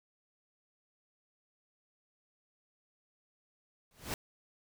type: noise with exponential growth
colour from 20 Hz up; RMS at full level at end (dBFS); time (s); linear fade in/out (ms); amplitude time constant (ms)
pink; -33; 3.91-4.14; 1; 50
effects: none

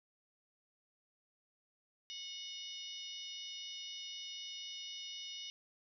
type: harmonic tone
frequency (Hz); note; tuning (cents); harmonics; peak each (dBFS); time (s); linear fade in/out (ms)
731; F#5; -21; 3 / 4 / 5 / 6 / 7 / 8; -56 / -47 / -49 / -60 / -52 / -55; 2.1-5.5; 0
effects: none

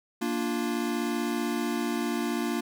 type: chord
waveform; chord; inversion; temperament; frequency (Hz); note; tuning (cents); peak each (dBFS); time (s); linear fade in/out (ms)
square; Bb major; none; equal; 233.1 / 293.7 / 349.2; Bb3 / D4 / F4; 0 / 0 / 0; -31 / -33 / -33; 0.21-2.61; 10
effects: none

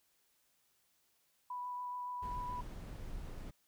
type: tone with vibrato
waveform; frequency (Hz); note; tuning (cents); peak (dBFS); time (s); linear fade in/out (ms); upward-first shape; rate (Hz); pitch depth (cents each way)
sine; 987.8; B5; 0; -39; 1.5-2.61; 5; triangle; 7.1; 11
type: noise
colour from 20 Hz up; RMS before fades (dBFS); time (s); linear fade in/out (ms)
brown; -45; 2.22-3.51; 10
effects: white hiss -75 dBFS RMS until 3.67 s

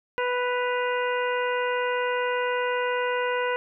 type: harmonic tone with a mistuned harmonic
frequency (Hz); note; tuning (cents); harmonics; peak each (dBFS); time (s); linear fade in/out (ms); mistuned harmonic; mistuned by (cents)
493.9; B4; 0; 1 / 2 / 3 / 4 / 5 / 6; -26 / -29 / -31 / -34 / -38 / -38; 0.18-3.56; 0; 6; -95
effects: none

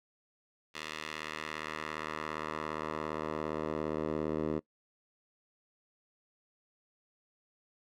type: tone with band-pass filter sweep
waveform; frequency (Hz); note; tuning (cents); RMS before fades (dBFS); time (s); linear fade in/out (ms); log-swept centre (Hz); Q
10% pulse; 77.4; D#2; -9; -37; 0.74-4.6; 20; 3000 to 390; 1
effects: noise-tail reverb RT60 0.1 s tail -22 dB re dry

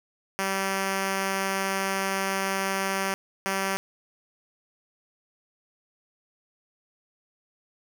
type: tone bursts at uneven times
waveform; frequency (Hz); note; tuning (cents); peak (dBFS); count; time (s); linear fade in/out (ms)
5% pulse; 193.6; G3; -21; -14; 2; 0.39-3.14 / 3.46-3.77; 0
effects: none

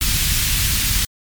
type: band-stop noise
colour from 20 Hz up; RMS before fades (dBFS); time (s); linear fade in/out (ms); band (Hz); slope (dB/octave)
pink; -18; 0.01-1.05; 2; 120 to 2500; 12
effects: MP3 96 kbps

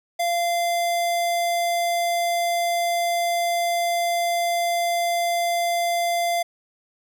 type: tone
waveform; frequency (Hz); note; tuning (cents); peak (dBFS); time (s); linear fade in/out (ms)
square; 690; F5; -21; -21; 0.19-6.43; 10
effects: none

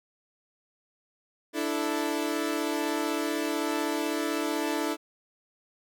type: chord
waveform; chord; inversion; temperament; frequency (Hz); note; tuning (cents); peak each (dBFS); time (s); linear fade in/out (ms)
sawtooth; D suspended second; none; equal; 293.7 / 329.6 / 440; D4 / E4 / A4; 0 / 0 / 0; -27 / -27 / -30; 1.53-4.97; 50
effects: none

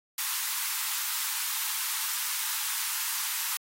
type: high-pass noise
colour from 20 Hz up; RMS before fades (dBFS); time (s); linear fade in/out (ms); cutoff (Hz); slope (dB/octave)
white; -31; 0.18-3.57; 2; 850; 96
effects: AAC 48 kbps

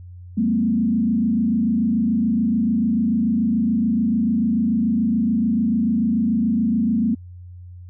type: tone with frequency modulation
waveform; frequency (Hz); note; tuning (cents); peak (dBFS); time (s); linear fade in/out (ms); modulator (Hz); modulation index
sine; 224.2; A3; +33; -16; 0.37-7.15; 10; 26.9; 1.1
effects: added 89 Hz sine -36 dBFS peak until 7.89 s

